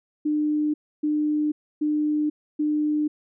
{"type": "tone bursts", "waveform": "sine", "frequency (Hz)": 300.9, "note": "D4", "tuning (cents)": 42, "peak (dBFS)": -20, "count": 4, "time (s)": [0.25, 3.08], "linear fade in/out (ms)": 10, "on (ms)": 490, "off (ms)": 290, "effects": []}